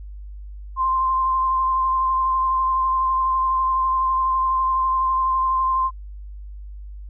sine tone with vibrato, 1046.5 Hz, C6, in tune, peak -17 dBFS, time 0.76-5.91 s, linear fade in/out 50 ms, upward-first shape sine, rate 12 Hz, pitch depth 15 cents each way, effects added 50 Hz sine -33 dBFS peak until 7.09 s

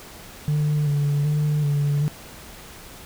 sine tone with vibrato, 146.9 Hz, D3, 1 cent sharp, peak -16 dBFS, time 0.48-2.08 s, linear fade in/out 0 ms, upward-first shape square, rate 1.3 Hz, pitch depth 30 cents each way, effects tanh soft clip ceiling -17 dBFS + pink hiss -42 dBFS RMS until 3.05 s

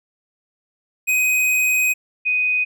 square / sine tone pair in turn, 2509 / 2496 Hz, D#7 / D#7, +14 / +5 cents, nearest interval unison, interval 9 cents, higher first, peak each -16 dBFS, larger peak neither, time 1.07-1.94 / 2.25-2.65 s, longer first, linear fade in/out 20 ms, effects none

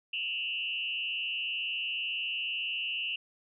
sine tone with frequency modulation, 2794 Hz, F7, in tune, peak -31 dBFS, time 0.13-3.16 s, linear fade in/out 5 ms, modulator 126 Hz, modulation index 1.4, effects none

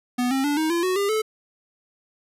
square tone with pitch steps, 246.9 / 267.7 / 290.2 / 314.7 / 341.2 / 369.9 / 401.1 / 434.9 Hz, B3 / C4 / D4 / D#4 / F4 / F#4 / G4 / A4, 0 / +40 / -21 / +20 / -40 / 0 / +40 / -20 cents, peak -21 dBFS, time 0.18-1.22 s, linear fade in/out 10 ms, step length 130 ms, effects resampled to 32000 Hz

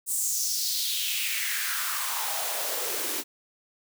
white noise with high-pass filter sweep, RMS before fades -29 dBFS, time 0.06-3.24 s, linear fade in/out 50 ms, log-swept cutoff 8800 to 290 Hz, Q 3.3, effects none

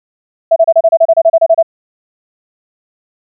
sine tone bursts, 659.3 Hz, E5, in tune, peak -3 dBFS, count 14, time 0.51-1.628 s, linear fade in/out 10 ms, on 52 ms, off 30 ms, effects none

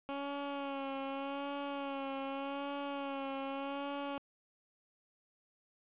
15% pulse tone with vibrato, 277.2 Hz, C#4, in tune, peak -31 dBFS, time 0.09-4.18 s, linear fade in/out 0 ms, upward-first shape sine, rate 0.84 Hz, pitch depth 36 cents each way, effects resampled to 8000 Hz + 10-bit

